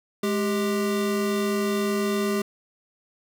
square tone pair together, 209.6 / 396.2 Hz, G#3 / G4, +16 / +18 cents, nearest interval major seventh, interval 1102 cents, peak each -26 dBFS, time 0.23-2.42 s, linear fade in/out 5 ms, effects none

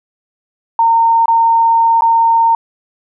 sine tone with dropouts, 916 Hz, A#5, 31 cents flat, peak -7 dBFS, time 0.79-2.55 s, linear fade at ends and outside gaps 2 ms, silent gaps 1.258-1.281 / 2.009-2.02 s, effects none

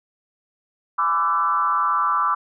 sine tone with frequency modulation, 1171 Hz, D6, 5 cents flat, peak -17 dBFS, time 0.98-2.35 s, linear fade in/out 10 ms, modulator 168 Hz, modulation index 1.1, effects none

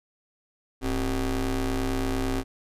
30% pulse ring-modulated tone, 120.3 Hz, B2, 45 cents flat, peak -19 dBFS, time 0.81-2.44 s, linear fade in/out 50 ms, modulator 146 Hz, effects resampled to 32000 Hz

